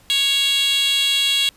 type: tone with high-pass filter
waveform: 10% pulse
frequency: 554.4 Hz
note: C#5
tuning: in tune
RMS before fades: -18 dBFS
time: 0.1-1.49 s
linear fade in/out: 0 ms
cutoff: 3400 Hz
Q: 4.6
effects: pink hiss -52 dBFS RMS until 1.56 s + resampled to 32000 Hz